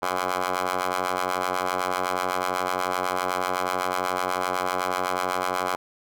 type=ring-modulated tone; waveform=10% pulse; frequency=91.3 Hz; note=F#2; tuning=23 cents flat; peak=-13 dBFS; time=0.02-5.76 s; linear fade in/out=5 ms; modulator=917 Hz; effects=none